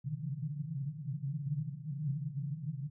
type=band-pass noise; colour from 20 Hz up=pink; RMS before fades=-38 dBFS; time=0.04-2.9 s; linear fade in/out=10 ms; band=130 to 160 Hz; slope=96 dB/octave; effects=none